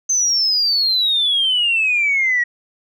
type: exponential sweep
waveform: sine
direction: down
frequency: 6272 to 1900 Hz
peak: -13 dBFS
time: 0.09-2.44 s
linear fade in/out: 10 ms
effects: tanh soft clip ceiling -9 dBFS